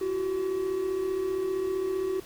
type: tone pair together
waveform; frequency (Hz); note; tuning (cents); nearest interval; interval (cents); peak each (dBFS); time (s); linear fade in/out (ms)
triangle; 344 / 379.3; F4 / F#4; -26 / +43; major second; 169; -33 / -25; 0.01-2.2; 5
effects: pink hiss -49 dBFS RMS until 2.25 s